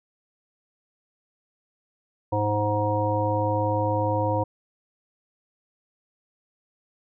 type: harmonic tone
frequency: 104.8 Hz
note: G#2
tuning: 16 cents sharp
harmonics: 1 / 3 / 5 / 7 / 9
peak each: -26 / -30 / -26 / -32 / -27 dBFS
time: 2.32-4.44 s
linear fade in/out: 10 ms
effects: none